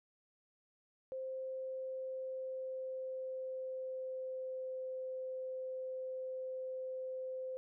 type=tone with pitch glide; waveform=sine; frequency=523.3 to 517.6 Hz; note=C5 to C5; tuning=0 to -19 cents; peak=-39 dBFS; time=1.12-7.57 s; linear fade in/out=0 ms; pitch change=-19 cents; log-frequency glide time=1.39-4.85 s; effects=none